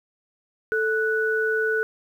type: tone pair together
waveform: sine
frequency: 440 / 1480 Hz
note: A4 / F#6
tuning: 0 / 0 cents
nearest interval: octave + major sixth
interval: 2100 cents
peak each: -23 dBFS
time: 0.72-1.83 s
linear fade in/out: 0 ms
effects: 9-bit